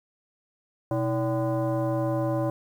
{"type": "tone with frequency modulation", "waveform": "sine", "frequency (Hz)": 125.1, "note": "B2", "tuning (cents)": 23, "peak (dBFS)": -23, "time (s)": [0.91, 2.5], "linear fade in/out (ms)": 2, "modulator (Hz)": 447, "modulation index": 1.4, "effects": ["9-bit"]}